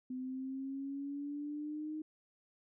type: exponential sweep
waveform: sine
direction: up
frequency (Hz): 254.1 to 311.1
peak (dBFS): -38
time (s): 0.1-2.02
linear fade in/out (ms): 5
effects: none